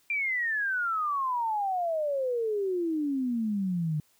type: exponential sweep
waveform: sine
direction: down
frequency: 2392 to 148.3 Hz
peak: -26 dBFS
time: 0.1-4 s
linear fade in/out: 2 ms
effects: white hiss -66 dBFS RMS until 4.19 s